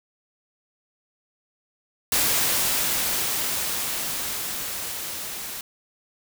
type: noise with level ramp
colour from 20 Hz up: white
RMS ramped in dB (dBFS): -21 to -34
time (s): 2.12-5.61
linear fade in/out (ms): 2
effects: none